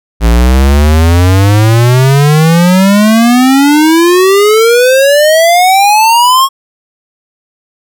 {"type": "exponential sweep", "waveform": "square", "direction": "up", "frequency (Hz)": [55, 1097], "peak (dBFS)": -4, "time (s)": [0.2, 6.49], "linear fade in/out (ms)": 50, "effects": []}